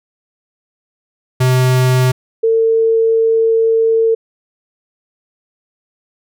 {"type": "tone pair in turn", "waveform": ["square", "sine"], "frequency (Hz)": [128, 450.9], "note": ["C3", "A4"], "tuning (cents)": [-38, 42], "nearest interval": "octave + minor seventh", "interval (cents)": 2180, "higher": "second", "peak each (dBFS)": [-10, -9], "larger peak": "second", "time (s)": [[1.4, 2.12], [2.43, 4.15]], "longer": "second", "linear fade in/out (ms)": 10, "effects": []}